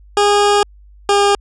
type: tone pair in turn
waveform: 20% pulse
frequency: 409.8 / 404.4 Hz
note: G#4 / G#4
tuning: -23 / -46 cents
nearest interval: unison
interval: 23 cents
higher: first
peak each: -5 dBFS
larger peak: neither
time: 0.17-0.63 / 1.09-1.35 s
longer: first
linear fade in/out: 2 ms
effects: added 50 Hz sine -40 dBFS peak until 1.4 s + resampled to 22050 Hz